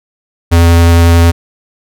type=tone with vibrato; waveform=square; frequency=84.6 Hz; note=E2; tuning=45 cents sharp; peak=-4 dBFS; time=0.51-1.32 s; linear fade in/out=20 ms; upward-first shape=triangle; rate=11 Hz; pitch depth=10 cents each way; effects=none